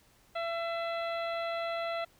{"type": "harmonic tone with a mistuned harmonic", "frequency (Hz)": 672, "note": "E5", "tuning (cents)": 33, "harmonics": [1, 2, 3, 4, 5, 6], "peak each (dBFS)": [-33, -39, -43, -45, -47, -49], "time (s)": [0.35, 2.05], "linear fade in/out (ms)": 10, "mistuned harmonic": 4, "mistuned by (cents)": -36, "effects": ["pink hiss -64 dBFS RMS until 2.19 s"]}